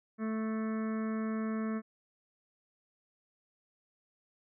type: harmonic tone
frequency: 220 Hz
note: A3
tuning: in tune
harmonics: 1 / 2 / 3 / 5 / 6 / 7 / 8 / 9 / 10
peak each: -32 / -42 / -47 / -47 / -48 / -56 / -51 / -60 / -56 dBFS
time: 0.18-1.82 s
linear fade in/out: 50 ms
effects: none